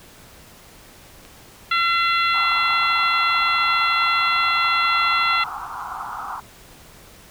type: click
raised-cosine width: 0.2 ms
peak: -26 dBFS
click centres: 1.251 s
type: harmonic tone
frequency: 680 Hz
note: F5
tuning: 46 cents flat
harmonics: 2 / 3 / 4 / 5 / 6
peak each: -19 / -23 / -25 / -27 / -29 dBFS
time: 1.71-5.44 s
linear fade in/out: 5 ms
type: band-pass noise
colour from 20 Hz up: white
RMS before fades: -31 dBFS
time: 2.33-6.41 s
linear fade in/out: 20 ms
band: 740 to 1400 Hz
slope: 96 dB/octave
effects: pink hiss -46 dBFS RMS until 7.3 s